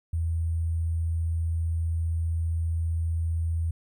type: tone with sample-and-hold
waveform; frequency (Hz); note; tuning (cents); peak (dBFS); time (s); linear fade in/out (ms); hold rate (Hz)
sine; 82.41; E2; 0; -24; 0.13-3.71; 5; 8820
effects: none